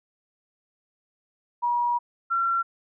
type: tone pair in turn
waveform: sine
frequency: 960 / 1362.8 Hz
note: B5 / F6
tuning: -49 / -43 cents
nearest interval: tritone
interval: 606 cents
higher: second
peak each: -21 dBFS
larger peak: neither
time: 1.62-1.99 / 2.3-2.63 s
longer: first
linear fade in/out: 20 ms
effects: none